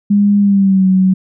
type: tone with pitch glide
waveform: sine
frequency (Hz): 203.5 to 187.69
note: G#3 to F#3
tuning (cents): -35 to +25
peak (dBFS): -7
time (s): 0.1-1.14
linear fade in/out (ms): 10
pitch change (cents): -140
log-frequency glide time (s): 0.39-0.87
effects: none